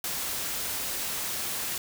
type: noise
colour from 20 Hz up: white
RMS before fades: -32 dBFS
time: 0.04-1.78 s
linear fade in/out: 2 ms
effects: none